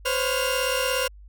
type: tone cluster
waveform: sawtooth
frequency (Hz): 509 / 546 / 1422 / 2788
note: C5 / C#5 / F6 / F7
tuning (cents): -48 / -26 / +31 / -4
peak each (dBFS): -22 / -25 / -28 / -25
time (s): 0.05-1.08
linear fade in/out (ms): 10
effects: added 50 Hz sine -43 dBFS peak until 1.28 s